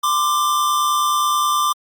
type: tone pair together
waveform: square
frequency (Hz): 1033.6 / 1183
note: C6 / D6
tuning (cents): -21 / +12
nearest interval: major second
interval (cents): 233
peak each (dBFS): -24 / -17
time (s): 0.03-1.73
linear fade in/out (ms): 10
effects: Opus 48 kbps